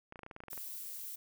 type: clicks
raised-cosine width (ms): 0.5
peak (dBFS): -32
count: 12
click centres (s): 0.124 / 0.158 / 0.192 / 0.233 / 0.264 / 0.312 / 0.364 / 0.404 / 0.437 / 0.483 / 0.531 / 0.577
type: noise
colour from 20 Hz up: violet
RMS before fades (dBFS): -44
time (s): 0.5-1.16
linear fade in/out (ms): 10
effects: none